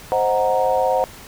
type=chord; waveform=sine; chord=C half-diminished seventh; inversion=none; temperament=equal; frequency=523.3 / 622.3 / 740 / 932.3 Hz; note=C5 / Eb5 / Gb5 / Bb5; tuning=0 / 0 / 0 / 0 cents; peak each=-19 / -24 / -20 / -23 dBFS; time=0.12-1.04 s; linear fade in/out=0 ms; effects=pink hiss -40 dBFS RMS until 1.27 s